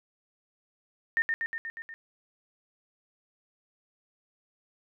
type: tone with echo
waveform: sine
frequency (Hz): 1822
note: A#6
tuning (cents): -40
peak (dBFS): -22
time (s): 1.17-1.22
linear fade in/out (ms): 0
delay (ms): 120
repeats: 6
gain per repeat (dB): -3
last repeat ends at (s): 1.94
effects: none